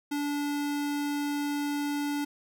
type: tone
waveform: square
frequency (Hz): 289.6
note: D4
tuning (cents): -24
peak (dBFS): -29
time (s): 0.11-2.25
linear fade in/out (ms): 10
effects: none